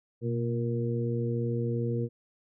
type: harmonic tone with a mistuned harmonic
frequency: 117.3 Hz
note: A#2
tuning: 11 cents sharp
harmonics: 1 / 2 / 3 / 4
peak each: -29 / -34 / -36 / -34 dBFS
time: 0.21-2.09 s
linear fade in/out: 50 ms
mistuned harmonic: 1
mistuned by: +63 cents
effects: none